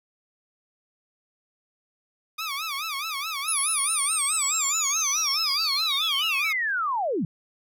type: tone with vibrato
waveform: 15% pulse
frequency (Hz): 1200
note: D6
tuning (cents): +37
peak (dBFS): -22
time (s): 2.38-6.53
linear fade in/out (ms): 10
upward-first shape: sine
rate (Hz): 4.7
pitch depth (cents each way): 170
type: linear sweep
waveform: sine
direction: down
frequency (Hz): 10500 to 135.8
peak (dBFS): -23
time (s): 3.48-7.25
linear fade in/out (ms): 2
effects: none